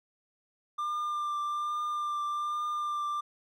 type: tone with vibrato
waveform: triangle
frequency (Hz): 1193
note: D6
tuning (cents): +27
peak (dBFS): -28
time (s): 0.78-3.21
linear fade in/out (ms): 10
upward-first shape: triangle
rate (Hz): 1.2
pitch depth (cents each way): 20
effects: none